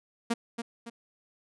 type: tone with echo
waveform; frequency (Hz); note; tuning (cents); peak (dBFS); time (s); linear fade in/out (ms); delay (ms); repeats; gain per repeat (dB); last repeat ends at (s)
sawtooth; 233.1; A#3; 0; -21; 0.3-0.34; 10; 280; 2; -7; 0.9
effects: resampled to 24000 Hz